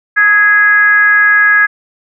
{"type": "tone with frequency modulation", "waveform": "sine", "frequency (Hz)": 1661.2, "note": "G#6", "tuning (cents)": 0, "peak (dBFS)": -5, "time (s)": [0.16, 1.67], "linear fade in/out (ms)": 20, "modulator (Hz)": 397, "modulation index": 0.57, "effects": []}